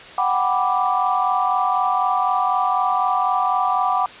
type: chord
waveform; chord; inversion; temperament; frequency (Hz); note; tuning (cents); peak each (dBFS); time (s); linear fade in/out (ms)
sine; G major seventh; third; equal; 740 / 784 / 987.8 / 1174.7; F#5 / G5 / B5 / D6; 0 / 0 / 0 / 0; -21 / -24 / -23 / -21; 0.18-4.06; 2
effects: white hiss -39 dBFS RMS until 4.2 s + resampled to 8000 Hz